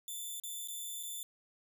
5% pulse tone with dropouts, 3527 Hz, A7, 3 cents sharp, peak -32 dBFS, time 0.08-1.23 s, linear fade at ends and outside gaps 1 ms, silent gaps 0.399-0.436 / 0.675-0.684 / 1.029-1.033 s, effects none

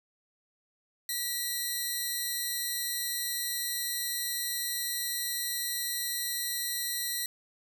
10% pulse tone pair together, 1932 / 4144 Hz, B6 / C8, -39 / -17 cents, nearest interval octave + minor second, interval 1322 cents, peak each -26 dBFS, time 1.09-7.26 s, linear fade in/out 2 ms, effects none

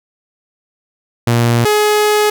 sawtooth tone pair in turn, 118.2 / 421.2 Hz, A#2 / G#4, +24 / +24 cents, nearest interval octave + minor seventh, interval 2200 cents, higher second, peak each -6 dBFS, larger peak neither, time 1.27-1.65 / 1.65-2.3 s, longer second, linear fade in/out 5 ms, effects none

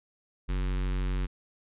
square tone with notch filter, 46.44 Hz, F#1, 7 cents sharp, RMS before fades -29 dBFS, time 0.48-1.27 s, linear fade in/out 20 ms, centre 660 Hz, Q 1.1, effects resampled to 8000 Hz

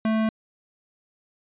sine tone with hard clipping, 220 Hz, A3, in tune, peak -22 dBFS, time 0.05-0.29 s, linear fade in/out 2 ms, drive 18 dB, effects resampled to 8000 Hz

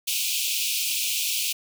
pink high-pass noise, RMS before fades -26 dBFS, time 0.07-1.53 s, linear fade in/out 10 ms, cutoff 2400 Hz, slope 96 dB/octave, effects none

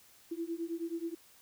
sine beating tone pair, 329.6 / 339 Hz, E4 / E4, 0 / +49 cents, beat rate 9.4 Hz, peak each -38 / -38 dBFS, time 0.31-1.15 s, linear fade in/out 10 ms, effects white hiss -61 dBFS RMS until 1.41 s

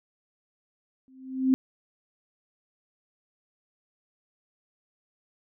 sine tone with exponential growth, 261.6 Hz, C4, in tune, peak -15 dBFS, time 1.08-1.54 s, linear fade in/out 0 ms, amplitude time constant 100 ms, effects none

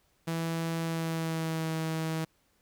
sawtooth tone with pitch glide, 164.81 to 160.4 Hz, E3 to E3, 0 to -47 cents, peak -26 dBFS, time 0.27-2.25 s, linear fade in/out 10 ms, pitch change -47 cents, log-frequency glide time 0.81-1.74 s, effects pink hiss -70 dBFS RMS until 2.61 s

